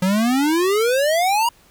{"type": "exponential sweep", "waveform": "square", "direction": "up", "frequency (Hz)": [179.9, 967], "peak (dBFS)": -16, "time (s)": [0.02, 1.49], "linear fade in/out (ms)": 5, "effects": ["pink hiss -53 dBFS RMS until 1.7 s"]}